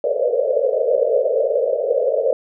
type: band-pass noise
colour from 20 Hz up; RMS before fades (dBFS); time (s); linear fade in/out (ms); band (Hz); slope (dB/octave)
pink; -18; 0.04-2.33; 2; 450 to 620; 96
effects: none